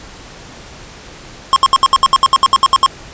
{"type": "tone bursts", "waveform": "square", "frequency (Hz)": 1072, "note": "C6", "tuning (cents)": 42, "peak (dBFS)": -6, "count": 14, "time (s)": [1.53, 2.862], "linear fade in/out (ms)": 0, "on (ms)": 32, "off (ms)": 68, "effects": ["pink hiss -35 dBFS RMS until 3.13 s", "resampled to 16000 Hz"]}